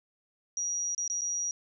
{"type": "tone with dropouts", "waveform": "sine", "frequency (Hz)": 5760, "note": "F#8", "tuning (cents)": -47, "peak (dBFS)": -29, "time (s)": [0.57, 1.51], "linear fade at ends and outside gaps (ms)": 1, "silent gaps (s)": [[0.948, 0.979], [1.078, 1.099], [1.21, 1.217]], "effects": []}